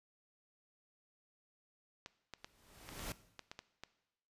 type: clicks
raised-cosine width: 0.2 ms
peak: -29 dBFS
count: 9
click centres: 2.061 / 2.337 / 2.445 / 2.89 / 2.994 / 3.393 / 3.515 / 3.591 / 3.836 s
type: noise with exponential growth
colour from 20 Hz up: pink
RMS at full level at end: -41 dBFS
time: 2.38-3.12 s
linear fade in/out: 1 ms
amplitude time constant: 160 ms
effects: noise-tail reverb RT60 0.9 s tail -17 dB re dry + resampled to 32000 Hz